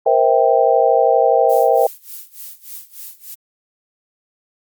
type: chord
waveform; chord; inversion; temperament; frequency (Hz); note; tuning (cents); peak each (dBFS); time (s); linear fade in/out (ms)
sine; C dominant seventh; third; just; 470.9 / 523.3 / 654.1 / 784.9; Bb4 / C5 / E5 / G5; +18 / 0 / -14 / +2; -16; 0.06-1.87; 5
type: noise with tremolo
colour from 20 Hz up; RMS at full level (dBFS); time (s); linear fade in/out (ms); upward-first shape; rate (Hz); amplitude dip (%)
violet; -31; 1.49-3.35; 10; sine; 3.4; 90
effects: Opus 48 kbps